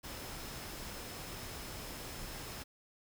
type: tone in noise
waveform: sine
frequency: 5200 Hz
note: E8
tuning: 24 cents flat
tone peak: -56 dBFS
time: 0.03-2.64 s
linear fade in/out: 20 ms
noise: pink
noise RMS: -45 dBFS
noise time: 0.03-2.64 s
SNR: -14 dB
effects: none